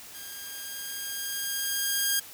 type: tone with level ramp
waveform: 5% pulse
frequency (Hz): 1617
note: G#6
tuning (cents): -47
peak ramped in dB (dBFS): -30 to -12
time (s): 0.14-2.2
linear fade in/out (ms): 10
effects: white hiss -46 dBFS RMS until 2.33 s